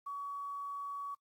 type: tone with quantisation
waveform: sine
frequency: 1130 Hz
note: C#6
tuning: 33 cents sharp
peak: -38 dBFS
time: 0.06-1.15 s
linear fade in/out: 10 ms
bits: 11
effects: noise-tail reverb RT60 0.1 s tail -21 dB re dry + AAC 64 kbps